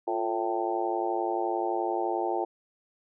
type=harmonic tone with a mistuned harmonic; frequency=111.5 Hz; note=A2; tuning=23 cents sharp; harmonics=3 / 4 / 5 / 6 / 7 / 8; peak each=-31 / -35 / -37 / -35 / -31 / -35 dBFS; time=0.07-2.45 s; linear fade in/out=10 ms; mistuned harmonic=3; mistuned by=+75 cents; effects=none